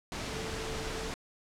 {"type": "tone in noise", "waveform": "sine", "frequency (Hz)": 442.8, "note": "A4", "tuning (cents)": 11, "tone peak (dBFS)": -41, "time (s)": [0.31, 1.1], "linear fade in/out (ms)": 0, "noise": "pink", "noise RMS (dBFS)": -37, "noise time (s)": [0.12, 1.14], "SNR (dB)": -7, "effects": ["low-pass 7000 Hz 12 dB/octave"]}